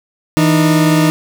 40% pulse tone pair together, 161.94 / 305.7 Hz, E3 / D#4, -30 / -30 cents, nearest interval major seventh, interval 1100 cents, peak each -11 dBFS, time 0.37-1.1 s, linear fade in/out 0 ms, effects none

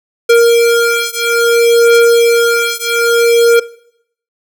square beating tone pair, 467.5 / 468.1 Hz, A#4 / A#4, +5 / +7 cents, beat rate 0.6 Hz, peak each -10 dBFS, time 0.29-3.6 s, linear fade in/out 10 ms, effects noise-tail reverb RT60 0.7 s tail -20 dB re dry

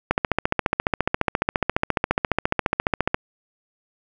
click train, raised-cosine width 0.5 ms, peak -3 dBFS, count 45, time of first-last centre 0.11-3.144 s, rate 14.5 Hz, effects none

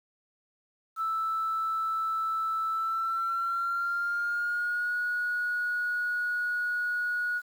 sine tone with pitch glide, 1318.5 to 1454.5 Hz, E6 to F#6, 0 to -30 cents, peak -26 dBFS, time 0.96-7.42 s, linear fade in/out 50 ms, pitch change +170 cents, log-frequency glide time 2.71-4.95 s, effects tanh soft clip ceiling -22 dBFS + 9-bit

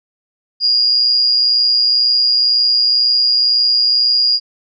sine tone with amplitude modulation, 4847 Hz, D#8, 46 cents flat, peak -8 dBFS, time 0.6-4.4 s, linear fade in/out 50 ms, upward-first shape sine, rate 122 Hz, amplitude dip 45%, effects none

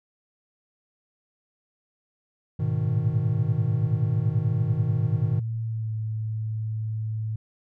triangle chord, G# minor, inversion none, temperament just, 103.83 / 124.59 / 155.74 Hz, G#2 / B2 / D#3, 0 / +16 / +2 cents, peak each -25 dBFS, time 2.59-5.4 s, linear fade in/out 10 ms
sine tone with pitch glide, 113 to 109.59 Hz, A2 to A2, +47 to -6 cents, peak -26 dBFS, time 2.85-7.36 s, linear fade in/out 5 ms, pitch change -53 cents, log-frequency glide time 5.65-5.92 s
effects none

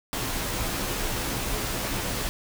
pink noise with comb filter, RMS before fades -29 dBFS, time 0.13-2.29 s, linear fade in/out 0 ms, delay 13 ms, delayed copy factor -0.5, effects none

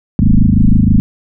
sine tone with frequency modulation, 106.7 Hz, G#2, 47 cents sharp, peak -5 dBFS, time 0.19-1 s, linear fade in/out 0 ms, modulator 26.3 Hz, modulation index 5.1, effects none

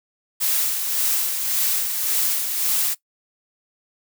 blue noise with tremolo, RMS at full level -20 dBFS, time 0.4-2.95 s, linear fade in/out 20 ms, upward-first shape sine, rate 1.8 Hz, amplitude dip 45%, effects noise-tail reverb RT60 0.1 s tail -19 dB re dry

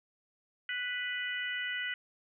harmonic tone, 493.9 Hz, B4, in tune, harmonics 3 / 4 / 5 / 6, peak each -38 / -36 / -45 / -40 dBFS, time 0.69-1.94 s, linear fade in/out 2 ms, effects none

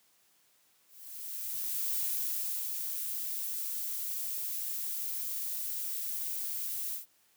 violet noise with ADSR envelope, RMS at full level -32 dBFS, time 0.87-7.06 s, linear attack 1100 ms, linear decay 720 ms, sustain -4 dB, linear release 130 ms, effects white hiss -68 dBFS RMS until 7.36 s + high-pass 100 Hz 12 dB/octave

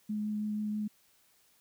sine tone with vibrato, 211.3 Hz, G#3, 30 cents sharp, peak -31 dBFS, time 0.09-0.88 s, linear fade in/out 10 ms, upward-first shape triangle, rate 6.2 Hz, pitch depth 11 cents each way, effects white hiss -67 dBFS RMS until 1.6 s

